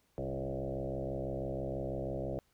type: tone with frequency modulation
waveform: sine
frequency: 342 Hz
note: F4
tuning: 36 cents flat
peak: -34 dBFS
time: 0.18-2.39 s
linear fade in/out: 0 ms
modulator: 66.1 Hz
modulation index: 4.5
effects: pink hiss -73 dBFS RMS until 2.53 s